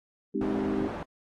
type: chord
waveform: sine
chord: Ab major seventh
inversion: none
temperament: equal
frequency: 207.7 / 261.6 / 311.1 / 392 Hz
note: Ab3 / C4 / Eb4 / G4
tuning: 0 / 0 / 0 / 0 cents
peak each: -32 dBFS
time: 0.34-0.88 s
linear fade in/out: 10 ms
type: low-pass noise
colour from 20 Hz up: white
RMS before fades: -37 dBFS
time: 0.41-1.03 s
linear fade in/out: 2 ms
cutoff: 730 Hz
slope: 12 dB/octave
effects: AAC 32 kbps